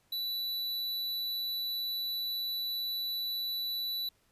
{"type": "tone", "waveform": "square", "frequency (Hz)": 3959, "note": "B7", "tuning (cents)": 3, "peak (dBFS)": -33, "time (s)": [0.12, 4.09], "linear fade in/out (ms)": 5, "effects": ["pink hiss -70 dBFS RMS until 4.31 s", "resampled to 32000 Hz"]}